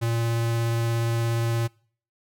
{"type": "tone with vibrato", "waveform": "square", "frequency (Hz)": 115.9, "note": "A#2", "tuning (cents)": -10, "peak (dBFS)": -23, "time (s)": [0.01, 1.68], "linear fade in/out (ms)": 20, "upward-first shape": "triangle", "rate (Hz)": 17, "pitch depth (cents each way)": 9, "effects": ["noise-tail reverb RT60 0.5 s tail -25 dB re dry"]}